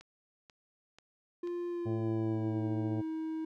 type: click train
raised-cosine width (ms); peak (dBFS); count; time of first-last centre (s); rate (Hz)
0.2; -36; 4; 0.01-1.473; 2.05
type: tone with pitch glide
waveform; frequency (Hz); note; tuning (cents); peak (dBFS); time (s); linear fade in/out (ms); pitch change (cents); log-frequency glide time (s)
triangle; 349.2 to 318.4; F4 to D#4; 0 to +40; -32; 1.43-3.45; 5; -160; 1.69-2.68
type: harmonic tone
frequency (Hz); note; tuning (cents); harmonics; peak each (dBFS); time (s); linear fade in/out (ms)
111; A2; +16; 1 / 2 / 3 / 4 / 5 / 6 / 7; -34 / -40 / -44 / -46 / -48 / -50 / -51; 1.85-3.02; 20
effects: none